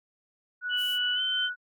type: tone with tremolo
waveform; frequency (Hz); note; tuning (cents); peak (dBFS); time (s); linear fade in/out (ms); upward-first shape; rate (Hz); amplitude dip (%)
sine; 1471; F#6; -11; -29; 0.61-1.56; 50; sine; 2.7; 50
type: tone with pitch glide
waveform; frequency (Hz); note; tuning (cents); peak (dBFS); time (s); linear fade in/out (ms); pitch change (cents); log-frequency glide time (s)
sine; 2960 to 3086; F#7 to G7; 0 to -28; -26; 0.69-1.5; 50; +72; 1.14-1.21
type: noise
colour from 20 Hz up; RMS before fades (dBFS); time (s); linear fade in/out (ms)
violet; -41; 0.76-0.99; 50
effects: AAC 64 kbps